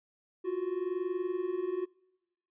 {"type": "tone pair together", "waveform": "triangle", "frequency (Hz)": [349.3, 370.1], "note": ["F4", "F#4"], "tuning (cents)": [0, 0], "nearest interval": "minor second", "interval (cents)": 100, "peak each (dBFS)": [-33, -30], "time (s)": [0.44, 1.86], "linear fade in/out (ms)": 20, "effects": ["noise-tail reverb RT60 0.9 s tail -24 dB re dry", "resampled to 8000 Hz"]}